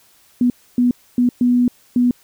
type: tone bursts at uneven times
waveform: sine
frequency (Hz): 245.3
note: B3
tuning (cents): -12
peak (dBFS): -11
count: 5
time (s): 0.41-0.5 / 0.78-0.91 / 1.18-1.29 / 1.41-1.68 / 1.96-2.11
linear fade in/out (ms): 2
effects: white hiss -53 dBFS RMS until 2.23 s